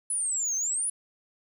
sine exponential two-way sweep, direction down then up, 10170 to 6170 to 10170 Hz, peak -24 dBFS, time 0.1-0.9 s, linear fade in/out 5 ms, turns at 0.56 s, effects tanh soft clip ceiling -24 dBFS + 10-bit

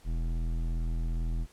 sine tone with hard clipping, 41.2 Hz, E1, in tune, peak -30 dBFS, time 0.04-1.47 s, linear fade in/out 50 ms, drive 12 dB, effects pink hiss -60 dBFS RMS until 1.52 s + low-pass 12000 Hz 12 dB/octave

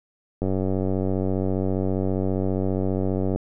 click train, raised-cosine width 2 ms, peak -12 dBFS, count 280, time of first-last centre 0.42-3.36 s, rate 94.9 Hz, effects none

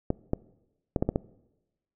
clicks, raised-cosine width 2 ms, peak -11 dBFS, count 6, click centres 0.104 / 0.334 / 0.962 / 1.025 / 1.09 / 1.159 s, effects noise-tail reverb RT60 1.0 s tail -22 dB re dry

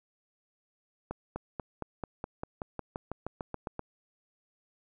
accelerating click train, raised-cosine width 1 ms, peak -21 dBFS, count 16, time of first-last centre 1.11-3.794 s, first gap 250 ms, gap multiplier 0.95, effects none

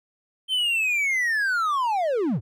triangle linear sweep, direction down, 3133 to 81.4 Hz, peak -19 dBFS, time 0.48-2.41 s, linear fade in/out 50 ms, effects none

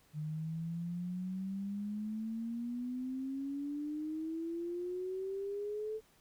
sine exponential sweep, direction up, 150.2 to 440.3 Hz, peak -36 dBFS, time 0.13-6.01 s, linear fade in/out 50 ms, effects pink hiss -67 dBFS RMS until 6.2 s

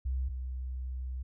sine tone pair in turn, 64.7 / 63.77 Hz, C2 / C2, -19 / -44 cents, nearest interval unison, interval 25 cents, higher first, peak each -29 / -34 dBFS, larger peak first, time 0.05-0.29 / 0.29-1.23 s, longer second, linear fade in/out 10 ms, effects none

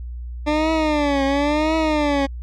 20% pulse tone with vibrato, 295.7 Hz, D4, 12 cents sharp, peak -12 dBFS, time 0.46-2.27 s, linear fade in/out 20 ms, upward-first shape triangle, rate 0.96 Hz, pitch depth 150 cents each way, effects added 60 Hz sine -28 dBFS peak until 2.42 s + low-pass 4000 Hz 12 dB/octave

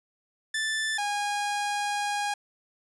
sawtooth tone pair in turn, 1760 / 820.1 Hz, A6 / G#5, 0 / -22 cents, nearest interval octave + minor second, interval 1322 cents, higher first, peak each -23 dBFS, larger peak neither, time 0.54-0.98 / 0.98-2.34 s, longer second, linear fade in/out 5 ms, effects resampled to 24000 Hz

